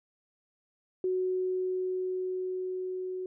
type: tone with level ramp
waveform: sine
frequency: 370 Hz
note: F#4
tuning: in tune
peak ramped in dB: -26 to -33 dBFS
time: 1.04-3.26 s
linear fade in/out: 2 ms
effects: none